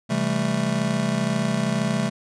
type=chord; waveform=square; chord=A minor seventh; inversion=first; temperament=just; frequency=132 / 165 / 198 / 220 Hz; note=C3 / E3 / G3 / A3; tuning=+16 / +2 / +18 / 0 cents; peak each=-29 / -29 / -27 / -26 dBFS; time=0.09-2.1 s; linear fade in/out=20 ms; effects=resampled to 22050 Hz